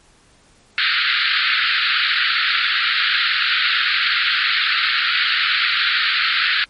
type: band-pass noise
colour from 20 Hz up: pink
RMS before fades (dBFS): -18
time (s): 0.78-6.64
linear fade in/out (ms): 0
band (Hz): 1300 to 4500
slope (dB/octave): 96
effects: pink hiss -53 dBFS RMS until 6.69 s + MP3 48 kbps